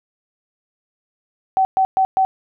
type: tone bursts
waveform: sine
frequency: 763 Hz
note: G5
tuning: 47 cents flat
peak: -12 dBFS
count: 4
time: 1.57-2.25 s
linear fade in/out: 0 ms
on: 80 ms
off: 120 ms
effects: none